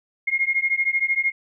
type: beating tone pair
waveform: sine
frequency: 2137 / 2150 Hz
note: C7 / C7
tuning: +36 / +47 cents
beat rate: 13 Hz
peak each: -22 dBFS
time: 0.27-1.32 s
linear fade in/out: 10 ms
effects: none